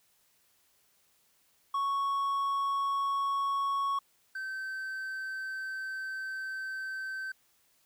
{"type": "tone pair in turn", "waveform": "triangle", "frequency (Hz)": [1108.7, 1545.6], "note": ["C#6", "G6"], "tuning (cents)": [0, -25], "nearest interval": "tritone", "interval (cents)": 575, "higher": "second", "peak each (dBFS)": [-26, -33], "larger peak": "first", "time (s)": [[1.74, 3.99], [4.35, 7.32]], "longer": "second", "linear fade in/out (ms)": 5, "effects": ["white hiss -69 dBFS RMS until 7.85 s"]}